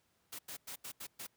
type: noise bursts at uneven times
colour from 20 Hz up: white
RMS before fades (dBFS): -45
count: 6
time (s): 0.32-0.39 / 0.48-0.57 / 0.67-0.76 / 0.84-0.92 / 1-1.07 / 1.19-1.27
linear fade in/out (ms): 10
effects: pink hiss -75 dBFS RMS until 1.36 s + high-pass 80 Hz 12 dB/octave